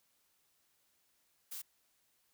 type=noise; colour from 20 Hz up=blue; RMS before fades=-44 dBFS; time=1.51-1.62 s; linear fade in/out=10 ms; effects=white hiss -75 dBFS RMS until 2.33 s